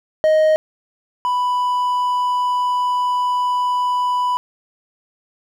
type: tone pair in turn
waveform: triangle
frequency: 624 / 990.5 Hz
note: D#5 / B5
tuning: +5 / +5 cents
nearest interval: minor sixth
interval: 800 cents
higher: second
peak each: -9 / -14 dBFS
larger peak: first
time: 0.24-0.56 / 1.25-4.37 s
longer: second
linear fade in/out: 0 ms
effects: none